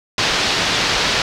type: low-pass noise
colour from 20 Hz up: white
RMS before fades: -18 dBFS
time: 0.18-1.22 s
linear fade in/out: 2 ms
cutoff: 5000 Hz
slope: 24 dB/octave
effects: none

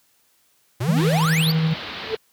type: exponential sweep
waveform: square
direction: up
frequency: 107.4 to 4968 Hz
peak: -22 dBFS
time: 0.8-1.52 s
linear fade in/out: 10 ms
type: tone with tremolo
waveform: triangle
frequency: 160 Hz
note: D#3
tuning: 49 cents sharp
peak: -14 dBFS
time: 0.88-1.74 s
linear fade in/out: 10 ms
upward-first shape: square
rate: 12 Hz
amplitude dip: 25%
type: low-pass noise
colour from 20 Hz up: white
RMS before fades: -33 dBFS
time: 0.96-2.17 s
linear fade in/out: 20 ms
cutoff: 4300 Hz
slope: 48 dB/octave
type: tone with exponential growth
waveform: sine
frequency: 440 Hz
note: A4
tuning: in tune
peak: -17 dBFS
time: 2.03-2.15 s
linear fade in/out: 5 ms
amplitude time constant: 25 ms
effects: white hiss -62 dBFS RMS until 2.32 s + high-pass 60 Hz 12 dB/octave

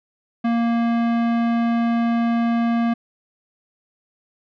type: tone with tanh clipping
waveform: sine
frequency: 233.1 Hz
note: A#3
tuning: in tune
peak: -19 dBFS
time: 0.44-2.94 s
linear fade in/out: 10 ms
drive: 18 dB
effects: none

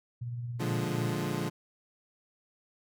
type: tone with tremolo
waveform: sine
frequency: 120 Hz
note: B2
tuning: 49 cents flat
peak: -32 dBFS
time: 0.21-1.15 s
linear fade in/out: 10 ms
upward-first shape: triangle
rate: 18 Hz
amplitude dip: 40%
type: chord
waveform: 25% pulse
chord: Bb dominant seventh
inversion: none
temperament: equal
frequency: 116.54 / 146.83 / 174.61 / 207.7 Hz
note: Bb2 / D3 / F3 / Ab3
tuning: 0 / 0 / 0 / 0 cents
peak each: -34 / -31 / -32 / -34 dBFS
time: 0.59-1.5 s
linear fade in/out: 20 ms
effects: none

